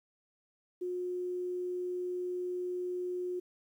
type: tone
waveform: sine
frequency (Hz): 360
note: F#4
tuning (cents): -47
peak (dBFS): -33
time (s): 0.81-3.4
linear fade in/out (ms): 10
effects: 11-bit